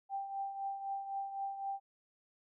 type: tone with tremolo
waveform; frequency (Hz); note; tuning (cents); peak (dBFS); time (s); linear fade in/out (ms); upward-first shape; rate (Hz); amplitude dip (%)
sine; 787; G5; +7; -34; 0.09-1.8; 50; triangle; 3.9; 65
effects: none